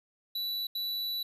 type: tone bursts at uneven times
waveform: square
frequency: 3951 Hz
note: B7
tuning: in tune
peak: -32 dBFS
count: 2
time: 0.35-0.67 / 0.75-1.23 s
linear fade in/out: 5 ms
effects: resampled to 32000 Hz